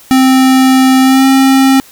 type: tone with pitch glide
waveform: square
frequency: 261.6 to 267.3 Hz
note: C4 to C4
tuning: 0 to +37 cents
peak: -5 dBFS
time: 0.11-1.8 s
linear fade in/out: 0 ms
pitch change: +37 cents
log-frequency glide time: 1.01-1.26 s
effects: white hiss -39 dBFS RMS until 1.91 s